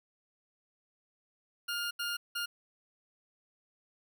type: tone bursts at uneven times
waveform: 20% pulse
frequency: 1413 Hz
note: F6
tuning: 20 cents sharp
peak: -28 dBFS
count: 3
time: 1.68-1.91 / 1.99-2.17 / 2.35-2.46 s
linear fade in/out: 10 ms
effects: none